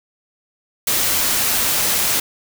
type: noise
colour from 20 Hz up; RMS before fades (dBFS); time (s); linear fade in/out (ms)
white; -18; 0.87-2.2; 5
effects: none